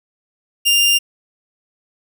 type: tone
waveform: sawtooth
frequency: 2798 Hz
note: F7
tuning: 3 cents sharp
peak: -8 dBFS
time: 0.65-0.99 s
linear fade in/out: 20 ms
effects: none